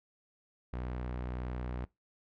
sawtooth tone, 61.74 Hz, B1, in tune, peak -32 dBFS, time 0.73-1.85 s, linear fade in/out 0 ms, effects noise-tail reverb RT60 0.2 s tail -22 dB re dry + low-pass 2000 Hz 12 dB/octave

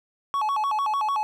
triangle tone with vibrato, 977 Hz, B5, 19 cents flat, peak -20 dBFS, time 0.34-1.23 s, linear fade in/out 0 ms, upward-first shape square, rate 6.7 Hz, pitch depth 230 cents each way, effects none

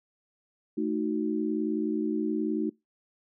sine chord, D# diminished, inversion second, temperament equal, 220 / 311.1 / 370 Hz, A3 / D#4 / F#4, 0 / 0 / 0 cents, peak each -31 / -29 / -32 dBFS, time 0.77-2.7 s, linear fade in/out 10 ms, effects noise-tail reverb RT60 0.2 s tail -24 dB re dry

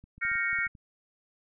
clicks, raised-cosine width 5 ms, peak -38 dBFS, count 9, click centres 0.04 / 0.18 / 0.251 / 0.316 / 0.355 / 0.53 / 0.588 / 0.668 / 0.752 s
sine chord, G half-diminished seventh, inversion third, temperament equal, 1396.9 / 1568 / 1864.7 / 2217 Hz, F6 / G6 / Bb6 / Db7, 0 / 0 / 0 / 0 cents, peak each -33 / -36 / -31 / -30 dBFS, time 0.21-0.68 s, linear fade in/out 20 ms
effects none

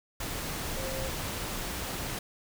sine tone in noise, 530 Hz, C5, 22 cents sharp, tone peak -37 dBFS, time 0.77-1.09 s, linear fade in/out 5 ms, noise pink, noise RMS -35 dBFS, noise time 0.2-2.19 s, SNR -5 dB, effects none

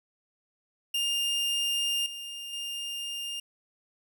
40% pulse tone with level steps, 2812 Hz, F7, 11 cents sharp, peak -25 / -36 / -32 dBFS, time 0.94-3.4 s, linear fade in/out 5 ms, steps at 2.06 / 2.53 s, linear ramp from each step 2 ms, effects none

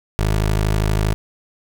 20% pulse tone, 52.5 Hz, G#1, 19 cents sharp, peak -11 dBFS, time 0.19-1.14 s, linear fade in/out 0 ms, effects none

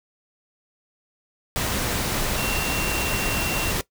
sine tone in noise, 2740 Hz, F7, 34 cents flat, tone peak -28 dBFS, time 2.38-3.71 s, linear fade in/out 0 ms, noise pink, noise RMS -25 dBFS, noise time 1.56-3.81 s, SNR -6 dB, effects noise-tail reverb RT60 0.1 s tail -18 dB re dry

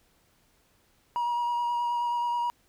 triangle tone with vibrato, 956 Hz, A#5, 43 cents sharp, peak -23 dBFS, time 1.16-2.5 s, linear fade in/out 0 ms, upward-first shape sine, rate 9.4 Hz, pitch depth 14 cents each way, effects tanh soft clip ceiling -19 dBFS + pink hiss -66 dBFS RMS until 2.68 s

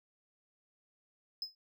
triangle tone with exponential decay, 5100 Hz, D#8, 42 cents sharp, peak -31 dBFS, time 1.42-1.55 s, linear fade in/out 2 ms, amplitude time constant 28 ms, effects none

